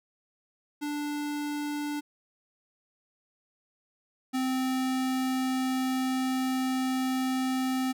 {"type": "tone pair in turn", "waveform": "square", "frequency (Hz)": [293.7, 259.6], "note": ["D4", "C4"], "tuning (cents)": [0, -13], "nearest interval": "major second", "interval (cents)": 213, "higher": "first", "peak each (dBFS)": [-31, -27], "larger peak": "second", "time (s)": [[0.81, 2.01], [4.33, 7.93]], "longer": "second", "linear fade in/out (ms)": 20, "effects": []}